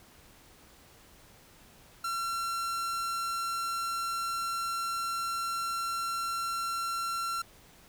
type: tone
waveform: 45% pulse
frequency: 1360 Hz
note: F6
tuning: 46 cents flat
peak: -31 dBFS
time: 2.04-7.42 s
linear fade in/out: 5 ms
effects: pink hiss -57 dBFS RMS until 7.88 s